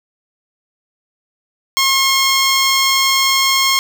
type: tone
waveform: 10% pulse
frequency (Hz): 1077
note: C6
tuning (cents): +50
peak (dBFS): -3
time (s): 1.77-3.79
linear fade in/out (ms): 0
effects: 7-bit